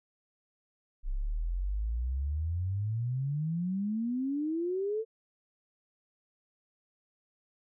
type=exponential sweep; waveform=sine; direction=up; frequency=31.31 to 454.1 Hz; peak=-29 dBFS; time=1.03-5.05 s; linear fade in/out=50 ms; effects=none